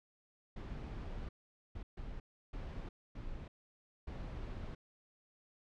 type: noise bursts at uneven times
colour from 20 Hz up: brown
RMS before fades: -44 dBFS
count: 6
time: 0.56-1.29 / 1.75-1.83 / 1.97-2.2 / 2.53-2.89 / 3.15-3.48 / 4.07-4.75 s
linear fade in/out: 5 ms
effects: low-pass 4000 Hz 12 dB/octave